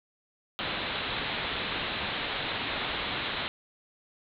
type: low-pass noise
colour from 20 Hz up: white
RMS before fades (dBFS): -33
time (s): 0.59-3.48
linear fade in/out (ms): 0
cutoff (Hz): 4000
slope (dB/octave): 96
effects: none